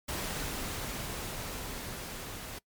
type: noise with level ramp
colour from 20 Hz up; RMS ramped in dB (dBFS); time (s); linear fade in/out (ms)
pink; -35 to -42; 0.08-2.59; 10
effects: noise-tail reverb RT60 0.1 s tail -23 dB re dry + MP3 96 kbps